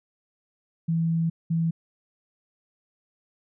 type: tone bursts at uneven times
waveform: sine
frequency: 164.81 Hz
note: E3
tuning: in tune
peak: -21 dBFS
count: 2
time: 0.88-1.3 / 1.5-1.71 s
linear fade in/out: 10 ms
effects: none